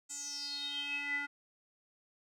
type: tone with band-pass filter sweep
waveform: square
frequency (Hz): 286.2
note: D4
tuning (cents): -45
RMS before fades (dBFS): -39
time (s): 0.09-1.27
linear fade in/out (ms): 20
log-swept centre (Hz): 7600 to 1700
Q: 9.6
effects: none